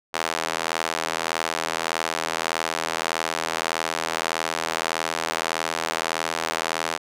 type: tone with high-pass filter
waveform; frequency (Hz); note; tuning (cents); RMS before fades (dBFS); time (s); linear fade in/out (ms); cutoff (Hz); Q
square; 40.83; E1; -16; -27; 0.13-6.98; 20; 750; 0.75
effects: low-pass 10000 Hz 12 dB/octave